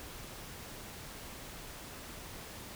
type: silence
effects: pink hiss -47 dBFS RMS until 2.75 s